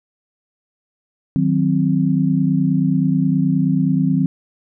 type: chord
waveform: sine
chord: C diminished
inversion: first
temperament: equal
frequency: 155.56 / 185 / 261.6 Hz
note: Eb3 / Gb3 / C4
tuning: 0 / 0 / 0 cents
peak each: -18 dBFS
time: 1.36-4.26 s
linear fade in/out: 0 ms
effects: none